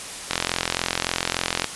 click train, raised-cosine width 0.2 ms, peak -3 dBFS, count 59, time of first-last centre 0.31-1.643 s, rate 43.5 Hz, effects white hiss -34 dBFS RMS until 1.75 s + resampled to 24000 Hz

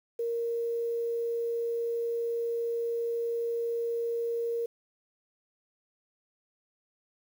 sine tone, 466.2 Hz, A#4, in tune, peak -28 dBFS, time 0.19-4.66 s, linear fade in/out 5 ms, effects 9-bit

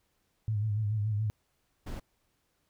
sine tone with vibrato, 106.3 Hz, G#2, 41 cents sharp, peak -27 dBFS, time 0.48-1.3 s, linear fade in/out 0 ms, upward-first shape sine, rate 7 Hz, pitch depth 67 cents each way
brown noise, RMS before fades -38 dBFS, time 1.86-2 s, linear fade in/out 10 ms
effects pink hiss -75 dBFS RMS until 2.69 s

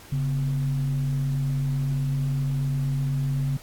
sine tone with frequency modulation, 138.59 Hz, C#3, in tune, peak -22 dBFS, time 0.12-3.57 s, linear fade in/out 5 ms, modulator 108 Hz, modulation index 0.37, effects pink hiss -47 dBFS RMS until 3.62 s + AAC 64 kbps

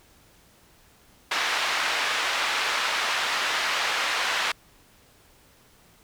pink band-pass noise, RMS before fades -26 dBFS, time 1.31-4.52 s, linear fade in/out 5 ms, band 1100 to 3800 Hz, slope 12 dB/octave, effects pink hiss -57 dBFS RMS until 6.03 s

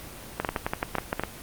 clicks, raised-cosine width 0.5 ms, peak -10 dBFS, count 12, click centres 0.4 / 0.448 / 0.49 / 0.562 / 0.665 / 0.735 / 0.829 / 0.953 / 0.984 / 1.129 / 1.196 / 1.236 s, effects pink hiss -42 dBFS RMS until 1.42 s + Opus 24 kbps

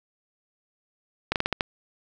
slowing click train, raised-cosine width 0.3 ms, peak -7 dBFS, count 6, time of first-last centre 1.32-1.608 s, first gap 38 ms, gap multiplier 1.21, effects none

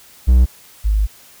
triangle / sine tone pair in turn, 62.1 / 52.07 Hz, B1 / G#1, +10 / +5 cents, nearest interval minor third, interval 305 cents, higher first, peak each -5 / -12 dBFS, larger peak first, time 0.27-0.46 / 0.84-1.07 s, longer second, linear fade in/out 20 ms, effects white hiss -45 dBFS RMS until 1.4 s

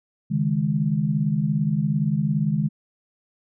sine chord, C# suspended second, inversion none, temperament equal with one note detuned, 138.59 / 156.01 / 207.7 Hz, C#3 / D#3 / G#3, 0 / +5 / 0 cents, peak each -26 / -22 / -24 dBFS, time 0.3-2.69 s, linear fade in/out 20 ms, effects none

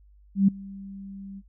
sine tone with ADSR envelope, 196 Hz, G3, in tune, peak -13 dBFS, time 0.35-1.42 s, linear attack 130 ms, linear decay 7 ms, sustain -24 dB, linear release 40 ms, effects noise-tail reverb RT60 0.1 s tail -21 dB re dry + added 50 Hz sine -52 dBFS peak until 1.48 s

